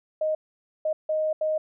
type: tone bursts at uneven times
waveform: sine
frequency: 622.3 Hz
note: D#5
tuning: in tune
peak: -22 dBFS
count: 4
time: 0.21-0.35 / 0.85-0.93 / 1.09-1.33 / 1.41-1.58 s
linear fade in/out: 5 ms
effects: none